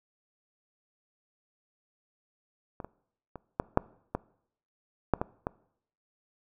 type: clicks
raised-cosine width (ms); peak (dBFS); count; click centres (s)
1; -24 / -24 / -26 / -12 / -7 / -15 / -8 / -15 / -16; 9; 2.802 / 2.846 / 3.357 / 3.599 / 3.774 / 4.15 / 5.137 / 5.215 / 5.469
effects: noise-tail reverb RT60 0.7 s tail -22 dB re dry